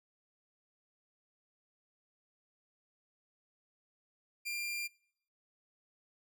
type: tone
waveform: sawtooth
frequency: 2388 Hz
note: D7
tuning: 28 cents sharp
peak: -33 dBFS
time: 4.45-4.88 s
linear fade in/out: 20 ms
effects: noise-tail reverb RT60 0.7 s tail -24 dB re dry